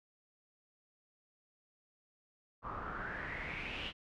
pink noise with low-pass filter sweep, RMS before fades -42 dBFS, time 2.62-3.93 s, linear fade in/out 50 ms, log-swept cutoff 1100 to 3100 Hz, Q 5.9, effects none

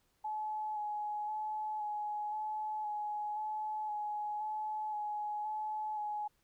sine tone with vibrato, 848 Hz, G#5, 36 cents sharp, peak -35 dBFS, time 0.24-6.28 s, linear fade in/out 10 ms, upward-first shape square, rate 0.96 Hz, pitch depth 17 cents each way, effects pink hiss -75 dBFS RMS until 6.43 s

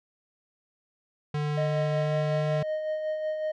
square tone with pitch glide, 148.8 to 149.75 Hz, D3 to D3, +23 to +34 cents, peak -27 dBFS, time 1.34-2.63 s, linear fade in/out 5 ms, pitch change +11 cents, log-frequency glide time 2-2.09 s
triangle tone with tremolo, 620 Hz, D#5, 6 cents flat, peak -24 dBFS, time 1.57-3.52 s, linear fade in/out 10 ms, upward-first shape sine, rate 5.4 Hz, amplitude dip 40%
effects low-pass 4000 Hz 12 dB/octave

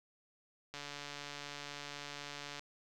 click train, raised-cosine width 0.2 ms, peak -27 dBFS, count 268, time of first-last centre 0.74-2.594 s, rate 144 Hz, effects none

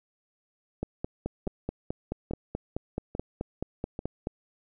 two click trains, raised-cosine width 2 ms, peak -17 / -20 dBFS, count 17 / 4, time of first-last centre 0.83-4.271 / 1.47-3.991 s, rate 4.65 / 1.19 Hz, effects none

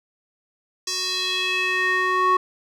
square tone with band-pass filter sweep, 370 Hz, F#4, in tune, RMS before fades -22 dBFS, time 0.87-2.37 s, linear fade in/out 5 ms, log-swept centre 5700 to 1100 Hz, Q 3.1, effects none

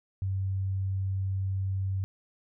sine tone, 96 Hz, G2, 36 cents flat, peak -27 dBFS, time 0.22-2.04 s, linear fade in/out 0 ms, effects none

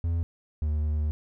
triangle tone pair in turn, 84.1 / 75.83 Hz, E2 / D#2, +35 / -44 cents, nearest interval major second, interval 179 cents, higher first, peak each -22 dBFS, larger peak neither, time 0.04-0.23 / 0.62-1.11 s, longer second, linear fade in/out 0 ms, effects none

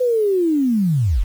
sine linear sweep, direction down, 511 to 33.67 Hz, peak -14 dBFS, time 0-1.24 s, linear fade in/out 10 ms, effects 7-bit

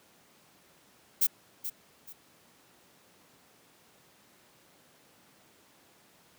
violet noise with echo, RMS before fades -24 dBFS, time 1.21-1.27 s, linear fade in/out 10 ms, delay 430 ms, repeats 2, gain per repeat -11 dB, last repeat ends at 2.13 s, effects pink hiss -61 dBFS RMS until 6.38 s + high-pass 150 Hz 12 dB/octave

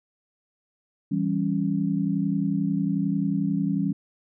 sine chord, C# diminished, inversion first, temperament equal, 164.81 / 196 / 277.2 Hz, E3 / G3 / C#4, 0 / 0 / 0 cents, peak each -27 / -25 / -27 dBFS, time 1.11-3.93 s, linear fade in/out 10 ms, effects none

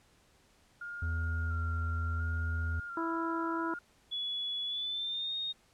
sine tone with vibrato, 1399 Hz, F6, 3 cents sharp, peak -39 dBFS, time 0.81-3.79 s, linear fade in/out 5 ms, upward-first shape square, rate 0.72 Hz, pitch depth 21 cents each way
triangle tone, 81.8 Hz, E2, 13 cents flat, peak -29 dBFS, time 1.02-2.8 s, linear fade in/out 5 ms
harmonic tone, 330 Hz, E4, 2 cents sharp, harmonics 1 / 2 / 3 / 4 / 5, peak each -34 / -45 / -37 / -40 / -51 dBFS, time 2.97-3.74 s, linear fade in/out 2 ms
sine tone with pitch glide, 3400 to 3708 Hz, G#7 to A#7, +40 to -10 cents, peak -33 dBFS, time 4.11-5.53 s, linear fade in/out 20 ms, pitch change +150 cents, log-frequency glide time 4.65-5.35 s
effects pink hiss -66 dBFS RMS until 5.73 s + low-pass 10000 Hz 12 dB/octave

